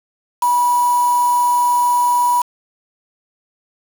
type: tone with quantisation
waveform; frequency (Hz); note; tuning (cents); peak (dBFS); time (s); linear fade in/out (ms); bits
sine; 973; B5; -26; -12; 0.42-2.42; 5; 4
effects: none